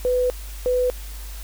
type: tone pair in turn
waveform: sine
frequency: 499.2 / 499.2 Hz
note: B4 / B4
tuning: +19 / +19 cents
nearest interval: unison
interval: 0 cents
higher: neither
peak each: -17 dBFS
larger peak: neither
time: 0.05-0.3 / 0.66-0.9 s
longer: first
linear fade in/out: 0 ms
effects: added 50 Hz sine -32 dBFS peak until 1.43 s + white hiss -42 dBFS RMS until 1.43 s